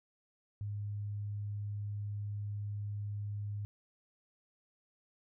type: tone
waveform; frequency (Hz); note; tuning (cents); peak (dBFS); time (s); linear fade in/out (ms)
sine; 103; G#2; -14; -36; 0.61-3.65; 0
effects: none